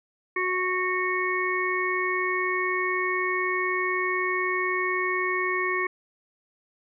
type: harmonic tone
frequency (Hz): 368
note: F#4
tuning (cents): -9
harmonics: 1 / 3 / 5 / 6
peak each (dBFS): -29 / -29 / -29 / -29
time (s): 0.36-5.87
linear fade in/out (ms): 5
effects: none